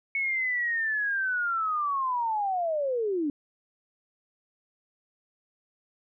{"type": "linear sweep", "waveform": "sine", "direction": "down", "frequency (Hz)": [2215, 277.2], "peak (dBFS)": -25, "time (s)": [0.15, 3.3], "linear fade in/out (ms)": 2, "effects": []}